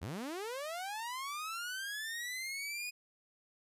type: linear sweep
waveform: sawtooth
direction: up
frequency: 66.9 to 2489 Hz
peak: -35 dBFS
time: 0.01-2.91 s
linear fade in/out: 20 ms
effects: resampled to 32000 Hz